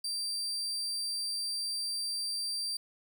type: tone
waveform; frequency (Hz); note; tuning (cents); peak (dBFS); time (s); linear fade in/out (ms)
35% pulse; 4699; D8; 0; -31; 0.04-2.77; 5
effects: none